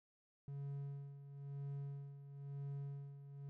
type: tone with tremolo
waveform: triangle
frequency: 140.4 Hz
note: C#3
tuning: 22 cents sharp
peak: -40 dBFS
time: 0.48-3.49 s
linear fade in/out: 0 ms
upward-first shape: sine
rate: 1 Hz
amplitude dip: 70%
effects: none